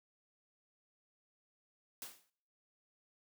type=noise with exponential decay; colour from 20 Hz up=white; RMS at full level=-43 dBFS; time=2.02-2.3 s; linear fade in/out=1 ms; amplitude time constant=59 ms; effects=noise-tail reverb RT60 0.7 s tail -26 dB re dry + high-pass 150 Hz 12 dB/octave